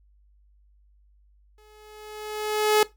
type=tone with exponential growth; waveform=sawtooth; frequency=425.6 Hz; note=G#4; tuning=42 cents sharp; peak=-11 dBFS; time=1.58-2.83 s; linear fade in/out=2 ms; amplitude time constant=270 ms; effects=noise-tail reverb RT60 0.2 s tail -19 dB re dry + added 50 Hz sine -56 dBFS peak until 2.96 s